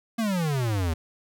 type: exponential sweep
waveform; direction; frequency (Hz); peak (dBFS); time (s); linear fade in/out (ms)
square; down; 236.1 to 77.78; -24; 0.18-0.94; 10
effects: none